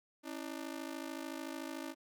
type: ring-modulated tone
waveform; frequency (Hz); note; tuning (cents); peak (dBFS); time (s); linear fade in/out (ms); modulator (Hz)
sawtooth; 298.8; D4; +30; -34; 0.23-1.95; 50; 26.8
effects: none